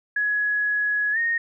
sine tone with pitch glide, 1680 to 1853.3 Hz, G#6 to A#6, +19 to -11 cents, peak -20 dBFS, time 0.16-1.38 s, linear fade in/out 5 ms, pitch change +170 cents, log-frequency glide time 1.12-1.18 s, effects none

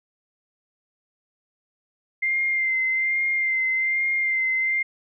sine tone with vibrato, 2093 Hz, C7, in tune, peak -20 dBFS, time 2.22-4.83 s, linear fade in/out 10 ms, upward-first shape sine, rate 1.2 Hz, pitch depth 26 cents each way, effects none

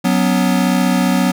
square chord, F# suspended fourth, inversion none, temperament equal with one note detuned, 185 / 246.9 / 281.9 Hz, F#3 / B3 / C#4, 0 / 0 / +29 cents, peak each -16 / -17 / -21 dBFS, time 0.04-1.32 s, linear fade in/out 10 ms, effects none

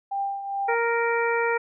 sine tone with tremolo, 793 Hz, G5, 20 cents sharp, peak -23 dBFS, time 0.11-0.75 s, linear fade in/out 10 ms, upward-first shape triangle, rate 2.4 Hz, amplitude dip 65%
harmonic tone, 466.2 Hz, A#4, in tune, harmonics 1 / 2 / 3 / 4 / 5, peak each -24 / -27 / -29 / -30 / -31 dBFS, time 0.68-1.58 s, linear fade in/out 10 ms
effects none

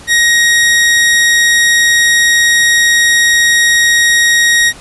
sawtooth tone, 1882 Hz, A#6, 16 cents sharp, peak -3 dBFS, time 0.07-4.73 s, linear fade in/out 50 ms, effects pink hiss -35 dBFS RMS until 4.8 s + resampled to 24000 Hz

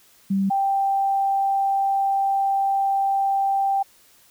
sine tone pair in turn, 194.8 / 785.3 Hz, G3 / G5, -11 / +3 cents, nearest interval 2 octaves, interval 2414 cents, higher second, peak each -18 dBFS, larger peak neither, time 0.3-0.5 / 0.5-3.83 s, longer second, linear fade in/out 10 ms, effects white hiss -55 dBFS RMS until 4.3 s

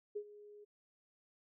sine tone with ADSR envelope, 415.3 Hz, G#4, in tune, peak -36 dBFS, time 0.15-0.65 s, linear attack 14 ms, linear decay 70 ms, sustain -17 dB, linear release 16 ms, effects none

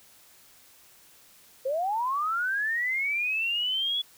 sine linear sweep, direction up, 505 to 3412 Hz, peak -25 dBFS, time 1.65-4.02 s, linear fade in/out 10 ms, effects white hiss -56 dBFS RMS until 4.17 s

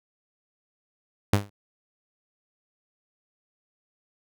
sawtooth tone with exponential decay, 101.4 Hz, G#2, 41 cents flat, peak -11 dBFS, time 1.33-1.5 s, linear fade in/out 5 ms, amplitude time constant 35 ms, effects none

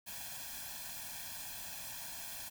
white noise with comb filter, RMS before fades -45 dBFS, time 0.06-2.5 s, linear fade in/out 20 ms, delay 1.2 ms, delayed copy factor +0.95, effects none

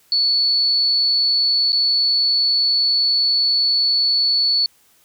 sine tone with dropouts, 4435 Hz, C#8, in tune, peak -14 dBFS, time 0.12-4.66 s, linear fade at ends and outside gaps 1 ms, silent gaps 1.721-1.729 s, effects white hiss -56 dBFS RMS until 5.04 s

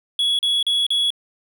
triangle tone bursts, 3365 Hz, G#7, 22 cents sharp, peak -15 dBFS, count 4, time 0.19-1.104 s, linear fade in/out 2 ms, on 200 ms, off 38 ms, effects none

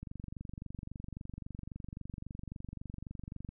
click train, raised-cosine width 5 ms, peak -30 dBFS, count 83, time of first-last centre 0.03-3.49 s, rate 23.7 Hz, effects none

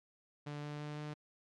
sawtooth tone with pitch steps, 146.83 / 147.85 / 148.88 / 149.92 Hz, D3 / D3 / D3 / D3, 0 / +12 / +24 / +36 cents, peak -37 dBFS, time 0.46-1.14 s, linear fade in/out 10 ms, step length 170 ms, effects low-pass 5000 Hz 12 dB/octave + MP3 96 kbps

